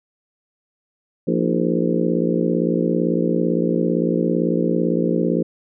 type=harmonic tone with a mistuned harmonic; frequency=57.8 Hz; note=A#1; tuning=14 cents flat; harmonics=3 / 4 / 5 / 6 / 7 / 8 / 9; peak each=-22 / -23 / -24 / -25 / -25 / -26 / -27 dBFS; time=1.27-5.43 s; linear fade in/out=10 ms; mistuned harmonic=5; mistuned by=+87 cents; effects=none